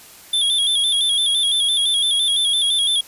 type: tone with vibrato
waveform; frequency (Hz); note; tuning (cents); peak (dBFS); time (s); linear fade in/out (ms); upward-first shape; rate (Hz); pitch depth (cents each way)
square; 3420; A7; -50; -16; 0.33-3.01; 5; square; 5.9; 58
effects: white hiss -43 dBFS RMS until 3.07 s + resampled to 32000 Hz